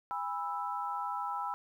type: chord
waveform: sine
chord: E major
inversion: first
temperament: equal with one note detuned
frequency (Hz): 814.5 / 987.8 / 1318.5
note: G#5 / B5 / E6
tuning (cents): -34 / 0 / 0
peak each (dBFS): -38 / -37 / -38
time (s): 0.11-1.54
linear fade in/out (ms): 0
effects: 11-bit